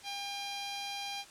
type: tone with notch filter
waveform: 10% pulse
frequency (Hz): 802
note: G5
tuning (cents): +39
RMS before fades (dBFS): -39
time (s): 0.03-1.25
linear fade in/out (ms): 50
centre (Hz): 1700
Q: 1.9
effects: white hiss -54 dBFS RMS until 1.3 s + low-pass 8000 Hz 12 dB/octave